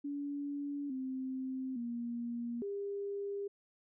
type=tone with pitch steps; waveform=sine; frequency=285.6 / 261.2 / 236.9 / 401.6 Hz; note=D4 / C4 / A#3 / G4; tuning=-48 / -3 / +28 / +42 cents; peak=-36 dBFS; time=0.04-3.48 s; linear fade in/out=10 ms; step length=860 ms; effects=none